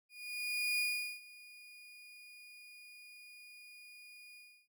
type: tone with ADSR envelope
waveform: 35% pulse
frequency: 2447 Hz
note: D#7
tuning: 29 cents flat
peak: -29 dBFS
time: 0.09-4.68 s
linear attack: 700 ms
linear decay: 410 ms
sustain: -22 dB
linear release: 320 ms
effects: none

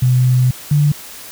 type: tone pair in turn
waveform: sine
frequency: 126.5 / 146.74 Hz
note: B2 / D3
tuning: +42 / -1 cents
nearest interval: minor third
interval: 257 cents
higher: second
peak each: -9 dBFS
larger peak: neither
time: 0.02-0.51 / 0.71-0.92 s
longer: first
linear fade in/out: 5 ms
effects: white hiss -34 dBFS RMS until 1.31 s

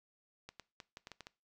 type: clicks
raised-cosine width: 0.2 ms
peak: -30 dBFS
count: 8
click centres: 0.49 / 0.597 / 0.802 / 0.971 / 1.071 / 1.117 / 1.207 / 1.269 s
effects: noise-tail reverb RT60 0.3 s tail -21 dB re dry

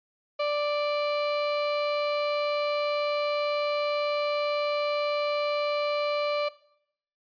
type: tone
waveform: 35% pulse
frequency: 587.3 Hz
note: D5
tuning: in tune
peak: -23 dBFS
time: 0.39-6.49 s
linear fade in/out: 10 ms
effects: noise-tail reverb RT60 0.7 s tail -19 dB re dry + resampled to 11025 Hz

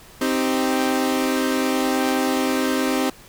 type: chord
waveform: sawtooth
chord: C minor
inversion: none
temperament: equal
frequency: 261.6 / 311.1 / 392 Hz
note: C4 / Eb4 / G4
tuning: 0 / 0 / 0 cents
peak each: -17 / -21 / -22 dBFS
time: 0.21-3.1 s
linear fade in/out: 5 ms
effects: pink hiss -46 dBFS RMS until 3.28 s

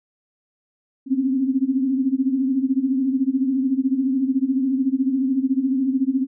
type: tone cluster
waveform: sine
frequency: 250 / 265.7 / 279.6 Hz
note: B3 / C4 / C#4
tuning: +21 / +27 / +15 cents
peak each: -25 / -19 / -26 dBFS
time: 1.06-6.27 s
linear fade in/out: 50 ms
effects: none

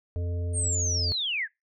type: harmonic tone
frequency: 87.31 Hz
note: F2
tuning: in tune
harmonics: 1 / 3 / 5 / 7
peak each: -27 / -44 / -41 / -45 dBFS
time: 0.16-1.12 s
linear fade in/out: 0 ms
type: linear sweep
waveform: sine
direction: down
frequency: 8850 to 1568 Hz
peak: -26 dBFS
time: 0.53-1.48 s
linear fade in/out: 50 ms
effects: noise-tail reverb RT60 0.2 s tail -24 dB re dry

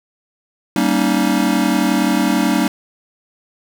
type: chord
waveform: square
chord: Eb dominant seventh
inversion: first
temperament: just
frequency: 194.45 / 233.3 / 280 / 311.1 Hz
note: G3 / Bb3 / Db4 / Eb4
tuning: -14 / +2 / +18 / 0 cents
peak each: -20 dBFS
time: 0.76-2.68 s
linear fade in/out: 2 ms
effects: none

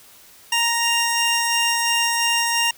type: tone pair together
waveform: 20% pulse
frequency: 932.3 / 2794 Hz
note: A#5 / F7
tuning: 0 / 0 cents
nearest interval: octave + perfect fifth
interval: 1900 cents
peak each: -16 dBFS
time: 0.52-2.71 s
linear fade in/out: 5 ms
effects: white hiss -48 dBFS RMS until 2.77 s

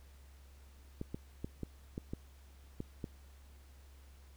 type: clicks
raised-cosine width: 3 ms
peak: -26 dBFS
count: 8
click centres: 1.014 / 1.145 / 1.445 / 1.633 / 1.979 / 2.135 / 2.804 / 3.042 s
effects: added 68 Hz sine -55 dBFS peak until 4.36 s + pink hiss -66 dBFS RMS until 4.36 s

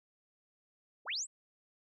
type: linear sweep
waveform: sine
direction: up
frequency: 246.9 to 8372 Hz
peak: -34 dBFS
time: 1.05-1.27 s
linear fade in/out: 50 ms
effects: none

